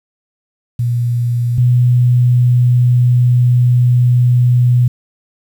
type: tone pair in turn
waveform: sine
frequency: 120 / 123.02 Hz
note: B2 / B2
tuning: -49 / -6 cents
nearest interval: unison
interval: 43 cents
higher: second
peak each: -12 / -7 dBFS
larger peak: second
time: 0.79-1.58 / 1.58-4.88 s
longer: second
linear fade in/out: 5 ms
effects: 7-bit